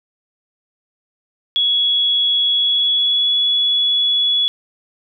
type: tone with pitch glide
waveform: sine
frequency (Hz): 3358 to 3391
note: G#7 to G#7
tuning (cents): +18 to +35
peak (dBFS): -13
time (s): 1.56-4.48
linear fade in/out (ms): 0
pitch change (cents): +17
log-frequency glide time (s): 2.51-3.32
effects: none